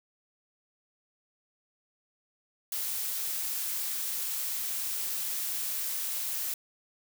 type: noise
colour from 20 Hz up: blue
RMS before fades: -33 dBFS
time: 2.72-6.54 s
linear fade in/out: 2 ms
effects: none